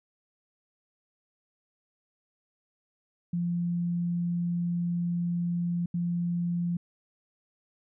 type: tone bursts at uneven times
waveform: sine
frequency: 173.2 Hz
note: F3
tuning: 14 cents flat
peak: -26 dBFS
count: 2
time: 3.33-5.86 / 5.94-6.77 s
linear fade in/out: 5 ms
effects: none